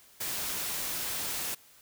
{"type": "noise", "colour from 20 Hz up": "white", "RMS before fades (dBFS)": -34, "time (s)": [0.2, 1.55], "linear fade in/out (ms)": 10, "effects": ["white hiss -58 dBFS RMS until 1.81 s"]}